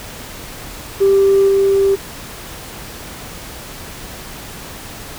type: tone with level steps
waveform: sine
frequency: 392.3 Hz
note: G4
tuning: 1 cent sharp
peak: -7 / -9 dBFS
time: 1-1.96 s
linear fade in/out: 20 ms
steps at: 1.48 s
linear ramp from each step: 10 ms
effects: tanh soft clip ceiling -5 dBFS + pink hiss -32 dBFS RMS until 5.18 s